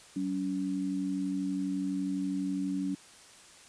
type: tone pair together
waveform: sine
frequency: 189.6 / 281.7 Hz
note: F#3 / C#4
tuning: +43 / +28 cents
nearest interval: perfect fifth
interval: 685 cents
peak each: -34 / -31 dBFS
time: 0.16-2.95 s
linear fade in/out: 5 ms
effects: white hiss -54 dBFS RMS until 3.68 s + resampled to 22050 Hz